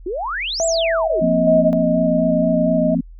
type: exponential two-way sweep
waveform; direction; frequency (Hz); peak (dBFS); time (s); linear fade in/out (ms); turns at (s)
sine; up then down; 332.1 to 8010 to 332.1; -21; 0.06-1.2; 5; 0.66
type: tone with pitch glide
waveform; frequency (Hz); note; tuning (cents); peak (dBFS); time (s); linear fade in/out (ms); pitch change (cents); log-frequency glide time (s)
sine; 659.3 to 632.8; E5 to D#5; 0 to +29; -16; 0.6-1.73; 0; -71; 0.93-1.22
type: chord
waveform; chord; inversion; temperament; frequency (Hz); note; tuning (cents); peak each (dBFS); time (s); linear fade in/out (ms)
sine; F suspended fourth; none; equal; 174.61 / 233.1 / 261.6; F3 / Bb3 / C4; 0 / 0 / 0; -20; 1.21-3.01; 10
type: tone with vibrato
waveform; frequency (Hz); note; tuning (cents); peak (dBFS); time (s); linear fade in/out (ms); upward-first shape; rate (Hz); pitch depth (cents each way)
sine; 627; D#5; +13; -17; 1.47-2.95; 5; square; 4.2; 20
effects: added 41 Hz sine -36 dBFS peak until 3.19 s